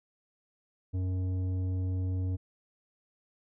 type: tone with tanh clipping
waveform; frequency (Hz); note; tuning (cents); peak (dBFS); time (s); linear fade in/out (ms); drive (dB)
sine; 92.5; F#2; 0; -30; 0.93-2.37; 20; 10
effects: none